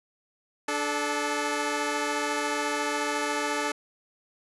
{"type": "tone pair together", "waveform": "10% pulse", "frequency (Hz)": [293.7, 433.5], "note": ["D4", "A4"], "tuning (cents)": [0, -26], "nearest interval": "perfect fifth", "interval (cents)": 674, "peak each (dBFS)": -21, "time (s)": [0.68, 3.72], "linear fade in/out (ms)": 5, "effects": ["resampled to 24000 Hz"]}